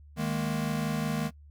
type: chord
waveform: square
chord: D# suspended fourth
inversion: none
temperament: equal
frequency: 155.56 / 207.7 / 233.1 Hz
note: D#3 / G#3 / A#3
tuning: 0 / 0 / 0 cents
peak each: -32 / -34 / -34 dBFS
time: 0.16-1.31 s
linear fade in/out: 50 ms
effects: noise-tail reverb RT60 0.1 s tail -20 dB re dry + added 73 Hz sine -49 dBFS peak until 1.5 s